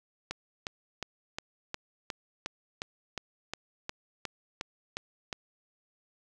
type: click train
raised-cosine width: 0.2 ms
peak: -17 dBFS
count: 15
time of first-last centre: 0.31-5.328 s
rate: 2.79 Hz
effects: none